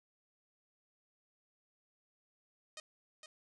5% pulse tone with echo, 620 Hz, D#5, 6 cents flat, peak -34 dBFS, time 2.77-2.8 s, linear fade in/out 2 ms, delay 460 ms, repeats 1, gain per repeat -6 dB, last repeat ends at 3.26 s, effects resampled to 24000 Hz

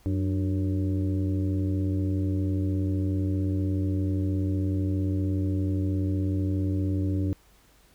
harmonic tone with a mistuned harmonic, 92.5 Hz, F#2, in tune, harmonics 1 / 2 / 3 / 4 / 5 / 6, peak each -25 / -35 / -29 / -40 / -44 / -45 dBFS, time 0.06-7.33 s, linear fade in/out 0 ms, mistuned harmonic 3, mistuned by +95 cents, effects added 50 Hz sine -60 dBFS peak until 7.94 s + pink hiss -60 dBFS RMS until 7.94 s

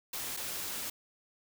white noise with dropouts, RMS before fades -38 dBFS, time 0.13-0.9 s, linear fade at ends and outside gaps 5 ms, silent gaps 0.367-0.371 s, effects none

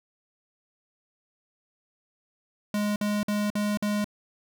square tone bursts, 207.7 Hz, G#3, in tune, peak -25 dBFS, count 5, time 2.74-4.044 s, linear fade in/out 2 ms, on 220 ms, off 51 ms, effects none

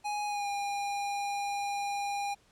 square tone with pitch glide, 830.6 to 807.9 Hz, G#5 to G#5, 0 to -48 cents, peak -32 dBFS, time 0.04-2.35 s, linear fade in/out 20 ms, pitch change -48 cents, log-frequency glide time 0.26-0.48 s, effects pink hiss -65 dBFS RMS until 2.51 s + low-pass 9000 Hz 12 dB/octave

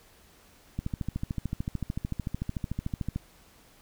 click train, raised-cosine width 5 ms, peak -18 dBFS, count 33, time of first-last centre 0.79-3.16 s, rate 13.5 Hz, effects pink hiss -58 dBFS RMS until 3.81 s

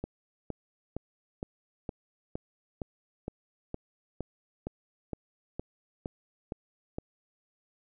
click train, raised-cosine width 2 ms, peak -21 dBFS, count 16, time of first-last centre 0.04-6.984 s, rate 2.16 Hz, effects none

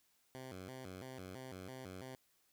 10% pulse tone with vibrato, 110 Hz, A2, in tune, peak -39 dBFS, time 0.35-2.15 s, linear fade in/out 0 ms, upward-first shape square, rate 3 Hz, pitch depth 290 cents each way, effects white hiss -75 dBFS RMS until 2.52 s

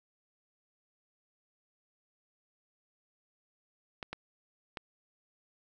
clicks, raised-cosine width 0.3 ms, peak -22 dBFS, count 3, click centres 4.028 / 4.13 / 4.772 s, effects none

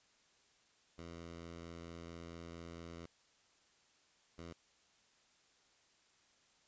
10% pulse tone bursts at uneven times, 84.4 Hz, E2, 41 cents sharp, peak -40 dBFS, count 2, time 0.98-3.06 / 4.38-4.53 s, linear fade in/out 5 ms, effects white hiss -71 dBFS RMS until 6.67 s + resampled to 16000 Hz

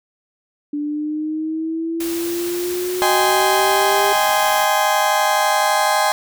sine linear sweep, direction up, 291.7 to 401.2 Hz, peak -20 dBFS, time 0.73-4.13 s, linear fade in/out 5 ms
white noise, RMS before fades -30 dBFS, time 2-4.65 s, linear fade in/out 5 ms
35% pulse chord, Ab major seventh, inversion second, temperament just, 623 / 778.7 / 830.6 / 1038.3 Hz, Eb5 / G5 / Ab5 / C6, +2 / -12 / 0 / -14 cents, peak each -20 / -19 / -17 / -19 dBFS, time 3.02-6.12 s, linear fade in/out 0 ms
effects none

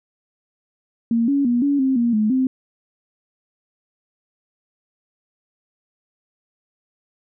sine tone with pitch steps, 231.4 / 280.6 / 240.9 / 283.5 / 264.9 / 236.3 / 214.1 / 260 Hz, A#3 / C#4 / B3 / C#4 / C4 / A#3 / A3 / C4, -13 / +21 / -43 / +39 / +22 / +24 / -47 / -11 cents, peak -15 dBFS, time 1.11-2.47 s, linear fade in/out 2 ms, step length 170 ms, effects none

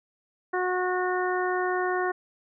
harmonic tone, 365 Hz, F#4, 24 cents flat, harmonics 1 / 2 / 3 / 4 / 5, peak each -27 / -30 / -32 / -33 / -34 dBFS, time 0.53-2.12 s, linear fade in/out 10 ms, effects none

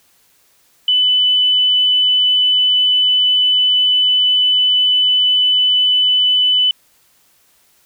sine tone, 2998 Hz, F#7, 22 cents sharp, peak -10 dBFS, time 0.88-6.71 s, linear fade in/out 2 ms, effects white hiss -55 dBFS RMS until 7.85 s

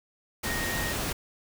sine tone in noise, 1864.7 Hz, A#6, in tune, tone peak -33 dBFS, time 0.45-0.93 s, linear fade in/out 10 ms, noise pink, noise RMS -31 dBFS, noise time 0.43-1.13 s, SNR -5 dB, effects none

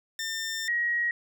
15% pulse / sine tone pair in turn, 1800 / 1896.6 Hz, A6 / A#6, +39 / +29 cents, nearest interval minor second, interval 90 cents, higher second, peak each -24 dBFS, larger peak neither, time 0.19-0.68 / 0.68-1.11 s, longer first, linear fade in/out 2 ms, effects none

